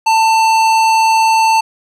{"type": "tone with hard clipping", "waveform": "sine", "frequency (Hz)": 891, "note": "A5", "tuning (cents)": 22, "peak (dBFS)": -10, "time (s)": [0.06, 1.61], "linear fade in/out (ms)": 10, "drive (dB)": 15, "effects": []}